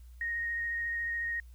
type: tone with vibrato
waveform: sine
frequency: 1864.7 Hz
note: A#6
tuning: in tune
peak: -31 dBFS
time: 0.21-1.4 s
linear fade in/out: 2 ms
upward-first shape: sine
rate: 14 Hz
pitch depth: 11 cents each way
effects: added 60 Hz sine -48 dBFS peak until 1.54 s + white hiss -69 dBFS RMS until 1.54 s